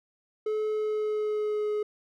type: tone with pitch glide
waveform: triangle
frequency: 429.8 to 421.2 Hz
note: A4 to G#4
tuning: -41 to +24 cents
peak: -24 dBFS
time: 0.46-1.83 s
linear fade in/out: 5 ms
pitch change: -35 cents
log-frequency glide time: 0.68-1.71 s
effects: none